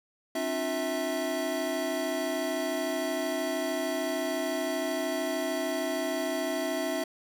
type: tone cluster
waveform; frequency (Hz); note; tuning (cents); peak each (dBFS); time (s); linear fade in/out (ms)
square; 268.6 / 301.9 / 354.7 / 653; C4 / D4 / F4 / E5; +46 / +48 / +27 / -17; -36 / -37 / -37 / -32; 0.35-7.04; 5
effects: none